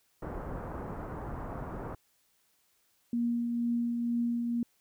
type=low-pass noise; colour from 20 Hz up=pink; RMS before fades=-39 dBFS; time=0.22-1.95 s; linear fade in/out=5 ms; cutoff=1300 Hz; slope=24 dB/octave
type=tone with tremolo; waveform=sine; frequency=236.7 Hz; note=A#3; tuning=27 cents sharp; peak=-26 dBFS; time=3.13-4.63 s; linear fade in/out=2 ms; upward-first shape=triangle; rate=2.1 Hz; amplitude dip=35%
effects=white hiss -71 dBFS RMS until 4.8 s